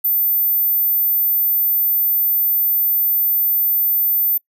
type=tone; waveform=sine; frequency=14080 Hz; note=A9; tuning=in tune; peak=-14 dBFS; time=0.04-4.38 s; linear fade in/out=10 ms; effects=noise-tail reverb RT60 0.1 s tail -21 dB re dry